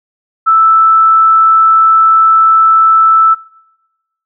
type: tone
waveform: sine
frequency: 1318.5 Hz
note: E6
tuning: in tune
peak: -4 dBFS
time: 0.46-3.35 s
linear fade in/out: 20 ms
effects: noise-tail reverb RT60 1.0 s tail -24 dB re dry